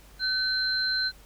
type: tone pair together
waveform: sine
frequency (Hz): 1521 / 4116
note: F#6 / C8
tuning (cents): +47 / -29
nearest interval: octave + perfect fourth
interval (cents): 1724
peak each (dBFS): -28 / -26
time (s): 0.19-1.12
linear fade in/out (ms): 50
effects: added 50 Hz sine -51 dBFS peak until 1.25 s + pink hiss -55 dBFS RMS until 1.25 s